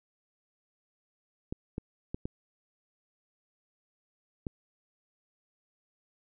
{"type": "clicks", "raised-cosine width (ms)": 3, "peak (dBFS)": -21, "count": 5, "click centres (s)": [1.525, 1.781, 2.145, 2.255, 4.468], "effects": []}